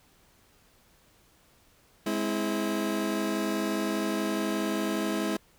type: chord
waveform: 30% pulse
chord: Ab augmented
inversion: none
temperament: just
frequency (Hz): 207.7 / 259.6 / 324.5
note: Ab3 / C4 / E4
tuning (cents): 0 / -13 / -27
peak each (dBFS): -28 / -33 / -28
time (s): 2.06-5.37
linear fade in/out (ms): 5
effects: pink hiss -62 dBFS RMS until 5.58 s